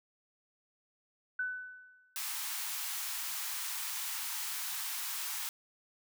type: tone with exponential decay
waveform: sine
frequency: 1500 Hz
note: F#6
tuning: 23 cents sharp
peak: -30 dBFS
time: 1.39-2.18 s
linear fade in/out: 5 ms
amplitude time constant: 170 ms
type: high-pass noise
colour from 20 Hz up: white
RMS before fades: -38 dBFS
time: 2.16-5.49 s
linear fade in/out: 0 ms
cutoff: 820 Hz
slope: 48 dB/octave
effects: none